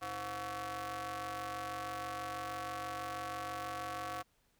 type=ring-modulated tone; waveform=sawtooth; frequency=200.2 Hz; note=G3; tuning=37 cents sharp; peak=-32 dBFS; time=0.01-4.23 s; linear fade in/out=20 ms; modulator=924 Hz; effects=pink hiss -74 dBFS RMS until 4.59 s